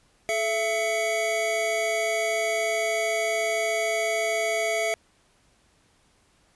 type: tone cluster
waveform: square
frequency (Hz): 431.9 / 669 / 2233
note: A4 / E5 / C#7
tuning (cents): -32 / +25 / +12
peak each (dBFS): -32 / -26 / -30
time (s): 0.29-4.94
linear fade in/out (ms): 0
effects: pink hiss -63 dBFS RMS until 6.55 s + resampled to 24000 Hz